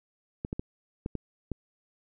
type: clicks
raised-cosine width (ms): 3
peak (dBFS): -19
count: 6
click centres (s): 0.449 / 0.529 / 0.595 / 1.061 / 1.153 / 1.517
effects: none